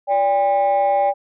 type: tone pair together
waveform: sine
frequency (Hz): 577.8 / 802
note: D5 / G5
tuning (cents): -28 / +39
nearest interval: tritone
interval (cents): 567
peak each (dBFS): -16 / -14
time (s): 0.07-1.14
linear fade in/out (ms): 50
effects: tanh soft clip ceiling -11 dBFS